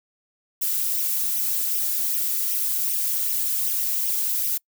violet noise with flanger, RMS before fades -24 dBFS, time 0.61-4.58 s, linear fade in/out 10 ms, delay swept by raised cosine 0.33 to 3.33 ms, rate 2.6 Hz, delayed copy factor +0.9, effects noise-tail reverb RT60 0.1 s tail -26 dB re dry

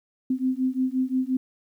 sine beating tone pair, 255.8 / 261.5 Hz, C4 / C4, -39 / -1 cents, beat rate 5.7 Hz, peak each -25 dBFS, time 0.3-1.37 s, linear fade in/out 5 ms, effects 10-bit

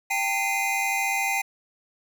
square tone cluster, 789 / 900 / 2070 / 2461 Hz, G5 / A5 / C7 / D#7, +11 / +39 / -19 / -20 cents, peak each -29 / -35 / -28 / -29 dBFS, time 0.1-1.42 s, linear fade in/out 10 ms, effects none

